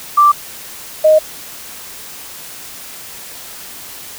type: tone pair in turn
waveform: sine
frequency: 1174.7 / 622.3 Hz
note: D6 / D#5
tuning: 0 / 0 cents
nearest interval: major seventh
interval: 1100 cents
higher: first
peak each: -5 dBFS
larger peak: neither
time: 0.17-0.32 / 1.04-1.19 s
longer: neither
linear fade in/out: 10 ms
effects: white hiss -32 dBFS RMS until 4.18 s